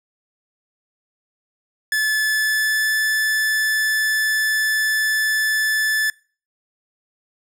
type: tone with pitch glide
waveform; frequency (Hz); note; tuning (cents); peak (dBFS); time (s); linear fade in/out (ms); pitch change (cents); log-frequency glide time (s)
45% pulse; 1732 to 1744; A6 to A6; -28 to -16; -17; 1.92-6.1; 2; +12; 2.22-2.94
effects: noise-tail reverb RT60 0.4 s tail -24 dB re dry